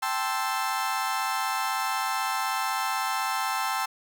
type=chord; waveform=35% pulse; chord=A minor seventh; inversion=third; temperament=equal; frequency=784 / 880 / 1046.5 / 1318.5 Hz; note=G5 / A5 / C6 / E6; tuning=0 / 0 / 0 / 0 cents; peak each=-30 dBFS; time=0.02-3.86 s; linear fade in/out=10 ms; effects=none